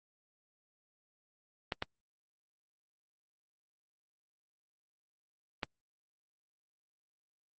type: clicks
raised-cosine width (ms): 0.3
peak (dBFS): -17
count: 3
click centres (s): 1.722 / 1.824 / 5.632
effects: Opus 24 kbps